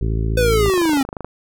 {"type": "harmonic tone", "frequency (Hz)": 55, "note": "A1", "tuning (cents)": 0, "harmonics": [1, 2, 3, 4, 5, 6, 7, 8], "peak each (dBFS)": [-19, -22, -28, -34, -33, -35, -31, -39], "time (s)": [0.01, 0.7], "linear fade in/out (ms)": 5}
{"type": "linear sweep", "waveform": "square", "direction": "down", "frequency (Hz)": [508, 262.6], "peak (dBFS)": -15, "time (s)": [0.37, 1.03], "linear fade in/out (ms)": 5}
{"type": "click train", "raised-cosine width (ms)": 1, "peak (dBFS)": -14, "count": 16, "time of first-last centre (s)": [0.66, 1.246], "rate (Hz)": 25.6}
{"effects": []}